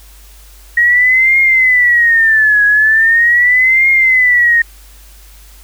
sine tone with vibrato, 1887 Hz, A#6, 21 cents sharp, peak -6 dBFS, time 0.77-4.62 s, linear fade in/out 5 ms, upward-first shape triangle, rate 0.4 Hz, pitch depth 220 cents each way, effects added 50 Hz sine -37 dBFS peak until 5.63 s + white hiss -43 dBFS RMS until 5.63 s

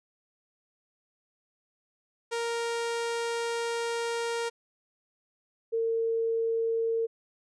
sawtooth / sine tone pair in turn, 466.2 / 455 Hz, A#4 / A#4, 0 / -42 cents, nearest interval unison, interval 42 cents, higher first, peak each -25 dBFS, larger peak neither, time 2.31-4.5 / 5.72-7.07 s, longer first, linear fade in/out 20 ms, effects resampled to 22050 Hz

